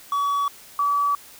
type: tone pair in turn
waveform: triangle / sine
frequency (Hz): 1135 / 1146.2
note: C#6 / D6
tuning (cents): +41 / -42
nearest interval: unison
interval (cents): 17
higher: second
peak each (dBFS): -18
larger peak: neither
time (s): 0.12-0.48 / 0.79-1.15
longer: neither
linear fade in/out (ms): 2
effects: white hiss -46 dBFS RMS until 1.39 s